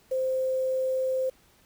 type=tone with quantisation; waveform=sine; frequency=521 Hz; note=C5; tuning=7 cents flat; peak=-24 dBFS; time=0.11-1.3 s; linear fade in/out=10 ms; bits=8; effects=pink hiss -61 dBFS RMS until 1.65 s